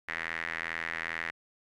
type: tone with band-pass filter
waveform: sawtooth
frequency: 82.41 Hz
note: E2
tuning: in tune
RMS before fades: -36 dBFS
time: 0.08-1.31 s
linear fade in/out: 10 ms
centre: 1900 Hz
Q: 5
effects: none